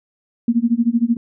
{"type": "tone with tremolo", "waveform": "sine", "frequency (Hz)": 234.4, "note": "A#3", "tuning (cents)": 10, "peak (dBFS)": -10, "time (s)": [0.48, 1.17], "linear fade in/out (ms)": 2, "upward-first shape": "sine", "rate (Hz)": 13, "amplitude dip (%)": 95, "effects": []}